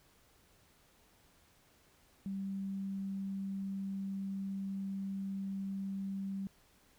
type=tone; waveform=sine; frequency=194.9 Hz; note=G3; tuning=10 cents flat; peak=-36 dBFS; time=2.26-6.47 s; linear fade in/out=0 ms; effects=pink hiss -67 dBFS RMS until 6.98 s